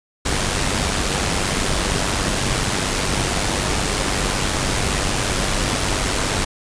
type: noise with amplitude modulation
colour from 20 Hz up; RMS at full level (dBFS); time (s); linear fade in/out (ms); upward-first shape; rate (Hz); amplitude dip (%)
pink; -18; 0.25-6.45; 10; sine; 97.1; 50
effects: resampled to 22050 Hz